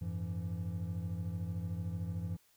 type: tone cluster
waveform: triangle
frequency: 90.4 / 103.8 / 168.6 Hz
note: F#2 / G#2 / E3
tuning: -40 / 0 / +39 cents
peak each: -37 / -39 / -38 dBFS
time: 0.01-2.37 s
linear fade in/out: 10 ms
effects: white hiss -69 dBFS RMS until 2.56 s